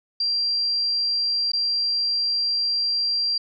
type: tone with dropouts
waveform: sine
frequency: 4737 Hz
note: D8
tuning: 14 cents sharp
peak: -20 dBFS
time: 0.2-3.38 s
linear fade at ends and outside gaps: 5 ms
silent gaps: 1.519-1.533 s
effects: none